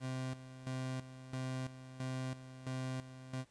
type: tone with tremolo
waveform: 30% pulse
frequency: 129.8 Hz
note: C3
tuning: 13 cents flat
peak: -35 dBFS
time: 0-3.45 s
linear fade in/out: 50 ms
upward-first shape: square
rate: 1.5 Hz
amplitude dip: 75%
effects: pink hiss -70 dBFS RMS until 3.5 s + resampled to 22050 Hz